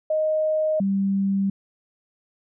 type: tone pair in turn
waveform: sine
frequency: 622.3 / 196.01 Hz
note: D#5 / G3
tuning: 0 / 0 cents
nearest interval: octave + minor sixth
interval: 2000 cents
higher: first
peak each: -19 dBFS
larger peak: neither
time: 0.1-0.8 / 0.8-1.5 s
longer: neither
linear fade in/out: 5 ms
effects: none